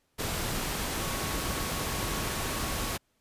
sine tone in noise, 1108.7 Hz, C#6, in tune, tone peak -42 dBFS, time 1-2.96 s, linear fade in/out 20 ms, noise pink, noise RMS -32 dBFS, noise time 0.18-2.98 s, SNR -13 dB, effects pink hiss -73 dBFS RMS until 3.2 s + resampled to 32000 Hz

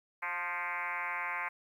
sine tone with frequency modulation, 1568 Hz, G6, in tune, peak -33 dBFS, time 0.22-1.49 s, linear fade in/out 10 ms, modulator 172 Hz, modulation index 4.4, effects 11-bit

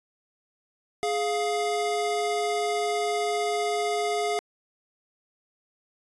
square tone pair together, 418.1 / 702 Hz, G#4 / F5, +12 / +9 cents, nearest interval major sixth, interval 897 cents, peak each -28 dBFS, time 1.03-4.39 s, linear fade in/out 0 ms, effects resampled to 24000 Hz

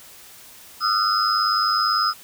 sine tone cluster, 1235 / 1335 / 1453 / 5050 Hz, D#6 / E6 / F#6 / D#8, -13 / +22 / -32 / +25 cents, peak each -22 / -22 / -30 / -22 dBFS, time 0.8-2.14 s, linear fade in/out 50 ms, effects white hiss -45 dBFS RMS until 2.23 s

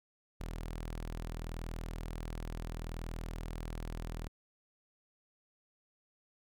sawtooth tone, 40.71 Hz, E1, 21 cents flat, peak -35 dBFS, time 0.4-4.28 s, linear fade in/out 10 ms, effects none

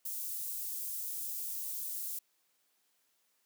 white high-pass noise, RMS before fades -39 dBFS, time 0.05-2.19 s, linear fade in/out 5 ms, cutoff 9700 Hz, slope 12 dB/octave, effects white hiss -75 dBFS RMS until 3.45 s + high-pass 200 Hz 12 dB/octave

